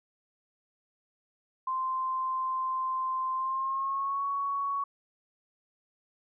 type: tone with pitch glide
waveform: sine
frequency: 1042 to 1116.8 Hz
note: C6 to C#6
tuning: -7 to +13 cents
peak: -28 dBFS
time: 1.67-4.84 s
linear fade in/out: 5 ms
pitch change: +120 cents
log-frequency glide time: 3.34-4.25 s
effects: none